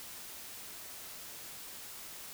silence, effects white hiss -47 dBFS RMS until 2.33 s

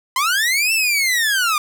sawtooth linear two-way sweep, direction up then down, 998 to 2699 to 1178 Hz, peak -12 dBFS, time 0.16-1.58 s, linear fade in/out 2 ms, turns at 0.73 s, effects none

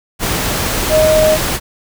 sine tone in noise, 622.3 Hz, D#5, in tune, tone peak -8 dBFS, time 0.89-1.38 s, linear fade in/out 50 ms, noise pink, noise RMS -17 dBFS, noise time 0.19-1.6 s, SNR +6 dB, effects none

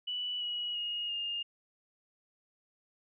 sine tone with pitch steps, 2960 / 2914 / 2869 / 2825 Hz, F#7 / F#7 / F7 / F7, 0 / -27 / +46 / +19 cents, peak -33 dBFS, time 0.07-1.43 s, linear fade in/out 10 ms, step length 340 ms, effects none

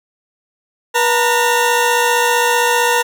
20% pulse tone pair together, 483.6 / 911.8 Hz, B4 / A#5, -36 / -39 cents, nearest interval major seventh, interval 1097 cents, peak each -10 dBFS, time 0.94-3.03 s, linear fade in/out 20 ms, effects none

